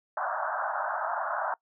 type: band-pass noise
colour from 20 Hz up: pink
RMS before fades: -31 dBFS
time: 0.17-1.54 s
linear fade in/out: 2 ms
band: 610 to 1600 Hz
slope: 96 dB/octave
effects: noise-tail reverb RT60 0.1 s tail -23 dB re dry